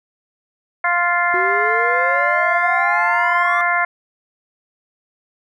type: harmonic tone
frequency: 349.2 Hz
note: F4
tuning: in tune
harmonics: 2 / 3 / 4 / 5 / 6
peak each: -21 / -21 / -21 / -21 / -21 dBFS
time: 0.84-3.85 s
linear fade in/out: 5 ms
type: exponential sweep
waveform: triangle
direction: up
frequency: 362.1 to 1174.7 Hz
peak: -20 dBFS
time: 1.34-3.61 s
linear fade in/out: 0 ms
effects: none